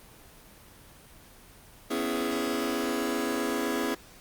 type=chord; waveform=sawtooth; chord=C# minor seventh; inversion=third; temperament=just; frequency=249.5 / 277.2 / 332.6 / 415.8 Hz; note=B3 / C#4 / E4 / G#4; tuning=+18 / 0 / +16 / +2 cents; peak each=-29 dBFS; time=1.9-3.95 s; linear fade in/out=10 ms; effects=pink hiss -52 dBFS RMS until 4.2 s + Opus 24 kbps